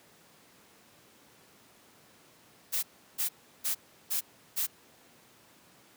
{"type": "noise bursts", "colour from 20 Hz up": "blue", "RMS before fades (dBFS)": -30, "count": 5, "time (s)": [2.72, 4.67], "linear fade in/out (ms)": 20, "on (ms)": 110, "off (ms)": 350, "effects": ["pink hiss -59 dBFS RMS until 5.96 s", "high-pass 150 Hz 12 dB/octave"]}